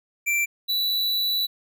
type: tone pair in turn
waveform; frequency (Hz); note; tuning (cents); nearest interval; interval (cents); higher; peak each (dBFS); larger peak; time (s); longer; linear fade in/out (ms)
square; 2349 / 3951; D7 / B7; 0 / 0; major sixth; 900; second; -21 / -22; first; 0.26-0.46 / 0.68-1.47; second; 20
effects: none